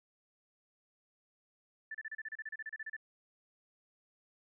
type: tone bursts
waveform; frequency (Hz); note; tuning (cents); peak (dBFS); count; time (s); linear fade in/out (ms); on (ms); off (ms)
sine; 1760; A6; 0; -39; 16; 1.91-2.966; 5; 36; 32
effects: none